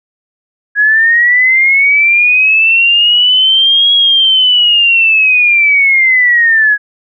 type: linear two-way sweep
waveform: sine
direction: up then down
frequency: 1661.2 to 3322 to 1661.2 Hz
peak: -5 dBFS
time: 0.75-6.78 s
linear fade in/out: 50 ms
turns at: 3.93 s
effects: none